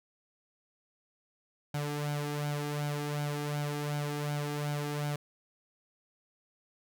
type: tone with flanger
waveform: sawtooth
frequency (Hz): 146.83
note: D3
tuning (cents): 0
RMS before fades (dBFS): -34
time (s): 1.74-5.16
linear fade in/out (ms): 5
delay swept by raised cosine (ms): 1.3 to 2.5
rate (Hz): 2.7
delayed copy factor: +0.65
effects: none